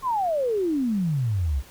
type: exponential sweep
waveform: sine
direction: down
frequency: 1100 to 61 Hz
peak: -21 dBFS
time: 0.02-1.63 s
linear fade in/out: 50 ms
effects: pink hiss -49 dBFS RMS until 1.7 s